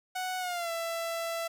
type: tone with pitch glide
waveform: sawtooth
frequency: 740 to 666.9 Hz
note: F#5 to E5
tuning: 0 to +20 cents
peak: -28 dBFS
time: 0.15-1.48 s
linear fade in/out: 10 ms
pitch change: -180 cents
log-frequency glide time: 0.39-0.71 s
effects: 11-bit